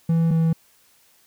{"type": "tone pair in turn", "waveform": "triangle", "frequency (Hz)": [165.1, 163.2], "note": ["E3", "E3"], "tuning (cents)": [3, -17], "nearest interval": "unison", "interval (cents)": 20, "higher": "first", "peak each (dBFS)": -14, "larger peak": "neither", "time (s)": [[0.09, 0.31], [0.31, 0.53]], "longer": "neither", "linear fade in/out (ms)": 5, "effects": ["white hiss -58 dBFS RMS until 1.26 s"]}